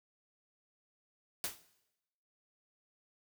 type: noise with exponential decay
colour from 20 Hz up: white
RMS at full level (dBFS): -33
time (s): 1.44-1.62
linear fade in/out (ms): 1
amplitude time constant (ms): 38
effects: noise-tail reverb RT60 0.9 s tail -17 dB re dry